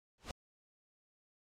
pink noise with exponential growth, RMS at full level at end -38 dBFS, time 0.18-0.31 s, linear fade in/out 1 ms, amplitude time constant 28 ms, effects low-pass 7000 Hz 12 dB/octave + MP3 96 kbps

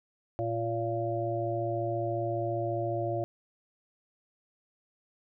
harmonic tone with a mistuned harmonic, 114.6 Hz, A#2, 29 cents flat, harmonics 1 / 3 / 5 / 6, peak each -34 / -34 / -34 / -34 dBFS, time 0.39-3.24 s, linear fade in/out 0 ms, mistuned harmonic 3, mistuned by +16 cents, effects none

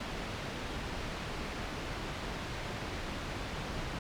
pink low-pass noise, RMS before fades -39 dBFS, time 0-3.99 s, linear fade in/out 5 ms, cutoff 3900 Hz, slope 12 dB/octave, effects none

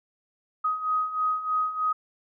sine beating tone pair, 1254 / 1257.2 Hz, D#6 / D#6, +13 / +18 cents, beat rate 3.2 Hz, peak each -30 / -25 dBFS, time 0.64-1.93 s, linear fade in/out 10 ms, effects none

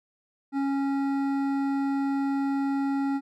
triangle tone with hard clipping, 275.8 Hz, C#4, 9 cents flat, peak -26 dBFS, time 0.52-3.21 s, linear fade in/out 50 ms, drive 15 dB, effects none

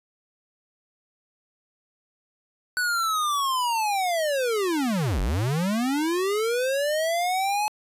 square linear two-way sweep, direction down then up, 1497 to 41.69 to 855 Hz, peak -23 dBFS, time 2.77-7.68 s, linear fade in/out 0 ms, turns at 5.21 s, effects resampled to 32000 Hz

